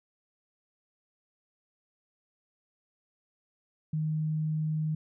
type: tone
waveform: sine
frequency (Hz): 155.4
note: D#3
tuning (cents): -2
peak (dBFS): -27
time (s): 3.93-4.95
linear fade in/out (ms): 5
effects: none